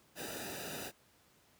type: noise with comb filter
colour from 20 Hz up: pink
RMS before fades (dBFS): -43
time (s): 0.15-0.92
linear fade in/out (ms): 50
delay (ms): 0.92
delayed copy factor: -0.85
effects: pink hiss -67 dBFS RMS until 1.59 s + high-pass 80 Hz 12 dB/octave